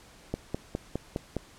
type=click train; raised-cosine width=2 ms; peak=-16 dBFS; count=6; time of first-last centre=0.34-1.367 s; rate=4.87 Hz; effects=pink hiss -54 dBFS RMS until 1.58 s + low-pass 10000 Hz 12 dB/octave